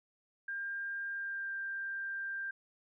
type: tone with pitch glide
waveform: sine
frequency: 1600 to 1585.3 Hz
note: G6 to G6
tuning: +35 to +19 cents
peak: -36 dBFS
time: 0.48-2.51 s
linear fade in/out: 5 ms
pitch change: -16 cents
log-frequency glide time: 1.11-1.54 s
effects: none